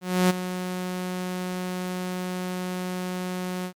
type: tone with ADSR envelope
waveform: sawtooth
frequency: 182.3 Hz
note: F#3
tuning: 25 cents flat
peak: -12 dBFS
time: 0.01-3.73 s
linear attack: 290 ms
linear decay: 16 ms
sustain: -12 dB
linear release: 81 ms
effects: MP3 96 kbps